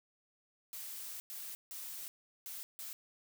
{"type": "noise bursts at uneven times", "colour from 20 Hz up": "blue", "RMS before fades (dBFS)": -45, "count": 5, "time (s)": [[0.73, 1.2], [1.3, 1.55], [1.71, 2.08], [2.46, 2.63], [2.79, 2.93]], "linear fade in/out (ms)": 0, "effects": []}